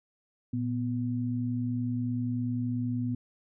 sine tone pair together, 116.52 / 246.9 Hz, A#2 / B3, 0 / 0 cents, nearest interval octave + minor second, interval 1300 cents, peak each -31 / -30 dBFS, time 0.53-3.15 s, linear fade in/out 5 ms, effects none

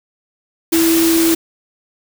sine tone in noise, 329.6 Hz, E4, in tune, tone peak -11 dBFS, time 0.72-1.35 s, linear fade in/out 10 ms, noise white, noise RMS -19 dBFS, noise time 0.72-1.35 s, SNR +5 dB, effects none

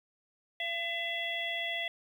harmonic tone with a mistuned harmonic, 672 Hz, E5, 33 cents sharp, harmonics 1 / 3 / 4 / 5, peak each -40 / -35 / -41 / -37 dBFS, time 0.6-1.88 s, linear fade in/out 2 ms, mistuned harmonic 1, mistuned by +17 cents, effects 10-bit

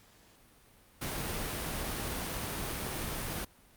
pink noise, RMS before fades -36 dBFS, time 1.01-3.45 s, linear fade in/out 10 ms, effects pink hiss -61 dBFS RMS until 3.76 s + Opus 48 kbps

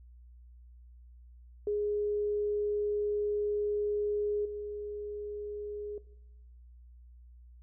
sine tone with level steps, 415.3 Hz, G#4, in tune, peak -28 / -36 dBFS, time 1.67-5.98 s, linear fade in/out 2 ms, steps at 4.45 s, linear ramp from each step 5 ms, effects noise-tail reverb RT60 0.9 s tail -19 dB re dry + added 60 Hz sine -51 dBFS peak until 7.62 s

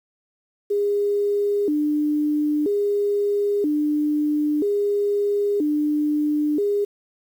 sine tone with vibrato, 349.2 Hz, F4, in tune, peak -18 dBFS, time 0.7-6.85 s, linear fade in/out 10 ms, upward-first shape square, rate 0.51 Hz, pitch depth 270 cents each way, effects 8-bit

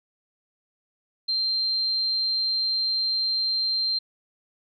sine tone, 4156 Hz, C8, 12 cents flat, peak -22 dBFS, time 1.28-3.99 s, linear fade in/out 10 ms, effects none

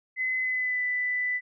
sine tone with pitch glide, 2032 to 1990.2 Hz, B6 to B6, +49 to +13 cents, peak -25 dBFS, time 0.16-1.41 s, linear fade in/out 50 ms, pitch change -36 cents, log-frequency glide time 0.41-0.83 s, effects none

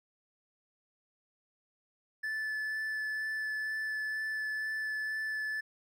triangle tone with vibrato, 1742 Hz, A6, 18 cents flat, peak -31 dBFS, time 2.23-5.61 s, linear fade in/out 10 ms, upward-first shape sine, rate 2.1 Hz, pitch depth 9 cents each way, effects none

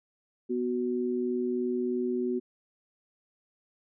sine tone pair together, 246.7 / 369.7 Hz, B3 / F#4, -2 / -1 cents, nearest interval perfect fifth, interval 701 cents, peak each -30 / -29 dBFS, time 0.49-2.4 s, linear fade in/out 20 ms, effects none

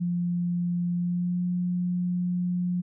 sine tone with pitch glide, 174.9 to 178.27 Hz, F3 to F3, +3 to +36 cents, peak -24 dBFS, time 0-2.82 s, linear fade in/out 20 ms, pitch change +33 cents, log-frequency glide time 0.95-1.43 s, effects none

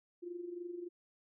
sine tone with amplitude modulation, 350 Hz, F4, 4 cents sharp, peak -38 dBFS, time 0.22-0.89 s, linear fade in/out 20 ms, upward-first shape sine, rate 23.3 Hz, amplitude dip 65%, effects none

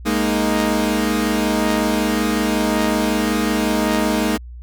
sawtooth chord, Ab suspended second, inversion none, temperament equal, 207.7 / 233.1 / 311.1 Hz, Ab3 / Bb3 / Eb4, 0 / 0 / 0 cents, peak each -17 dBFS, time 0.05-4.38 s, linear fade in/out 20 ms, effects added 60 Hz sine -32 dBFS peak until 4.62 s

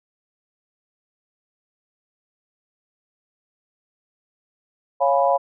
sine chord, C# dominant seventh, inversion none, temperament equal, 554.4 / 698.5 / 830.6 / 987.8 Hz, C#5 / E#5 / G#5 / B5, 0 / 0 / 0 / 0 cents, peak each -19 / -20 / -23 / -22 dBFS, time 5-5.38 s, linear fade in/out 20 ms, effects none

